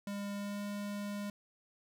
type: tone with pitch glide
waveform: square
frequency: 202 to 204.1 Hz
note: G#3 to G#3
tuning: -48 to -30 cents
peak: -38 dBFS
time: 0.07-1.3 s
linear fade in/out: 2 ms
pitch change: +18 cents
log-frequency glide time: 0.34-0.63 s
effects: none